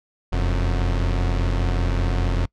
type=tone pair together; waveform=45% pulse; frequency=43.14 / 91.4 Hz; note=F1 / F#2; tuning=-20 / -21 cents; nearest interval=octave + minor second; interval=1299 cents; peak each=-20 / -24 dBFS; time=0.32-2.46 s; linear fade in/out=10 ms; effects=noise-tail reverb RT60 0.1 s tail -25 dB re dry + low-pass 5000 Hz 12 dB/octave